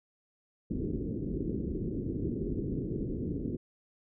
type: low-pass noise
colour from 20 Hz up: white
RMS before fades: -34 dBFS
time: 0.7-3.57 s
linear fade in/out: 10 ms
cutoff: 400 Hz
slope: 48 dB/octave
effects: none